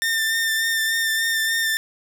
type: tone with vibrato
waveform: sawtooth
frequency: 1800 Hz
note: A6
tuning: 39 cents sharp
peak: -16 dBFS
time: 0.02-1.77 s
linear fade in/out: 0 ms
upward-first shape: sine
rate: 3.4 Hz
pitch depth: 22 cents each way
effects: none